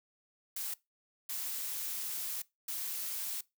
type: noise bursts at uneven times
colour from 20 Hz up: blue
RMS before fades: -38 dBFS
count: 3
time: 0.56-0.74 / 1.29-2.42 / 2.68-3.41 s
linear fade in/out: 5 ms
effects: noise-tail reverb RT60 0.2 s tail -21 dB re dry